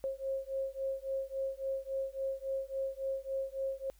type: beating tone pair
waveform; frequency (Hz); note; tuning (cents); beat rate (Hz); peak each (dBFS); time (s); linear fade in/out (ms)
sine; 536 / 539.6; C5 / C#5; +42 / -47; 3.6; -37 / -37; 0.04-3.9; 0
effects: added 50 Hz sine -60 dBFS peak until 3.99 s + white hiss -69 dBFS RMS until 3.99 s